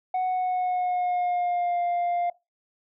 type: tone with pitch glide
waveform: sine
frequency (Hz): 740 to 700.5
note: F#5 to F5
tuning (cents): 0 to +5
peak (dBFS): -20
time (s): 0.14-2.3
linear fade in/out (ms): 5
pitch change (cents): -95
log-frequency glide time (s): 0.26-1.81
effects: noise-tail reverb RT60 0.2 s tail -20 dB re dry + tanh soft clip ceiling -22 dBFS